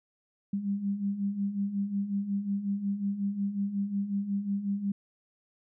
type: beating tone pair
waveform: sine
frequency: 196 / 201.5 Hz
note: G3 / G3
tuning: 0 / +48 cents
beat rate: 5.5 Hz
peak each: -35 / -29 dBFS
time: 0.53-4.92 s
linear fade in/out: 5 ms
effects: none